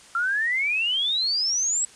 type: exponential sweep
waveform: sine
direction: up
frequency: 1349 to 7900 Hz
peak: -21 dBFS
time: 0.15-1.85 s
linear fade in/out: 2 ms
effects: white hiss -49 dBFS RMS until 1.95 s + resampled to 22050 Hz